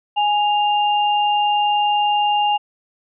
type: tone pair together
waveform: sine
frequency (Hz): 830.3 / 2800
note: G#5 / F7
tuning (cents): -1 / +4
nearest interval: octave + major sixth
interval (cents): 2105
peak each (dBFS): -15 / -23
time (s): 0.16-2.58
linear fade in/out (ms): 20
effects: none